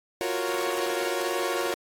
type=chord; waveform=sawtooth; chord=Gb major seventh; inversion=third; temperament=equal; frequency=349.2 / 370 / 466.2 / 554.4 Hz; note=F4 / Gb4 / Bb4 / Db5; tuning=0 / 0 / 0 / 0 cents; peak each=-28 dBFS; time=0.21-1.74 s; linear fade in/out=0 ms; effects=AAC 48 kbps